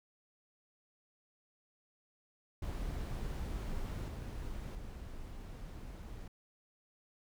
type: noise with level steps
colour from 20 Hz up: brown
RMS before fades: -39 / -42 / -46 dBFS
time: 2.62-6.28 s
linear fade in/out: 5 ms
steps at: 4.08 / 4.75 s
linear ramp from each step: 2 ms
effects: none